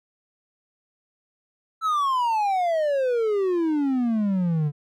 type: exponential sweep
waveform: triangle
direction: down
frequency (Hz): 1335 to 143.1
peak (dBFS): -18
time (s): 1.81-4.72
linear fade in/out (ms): 50
effects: none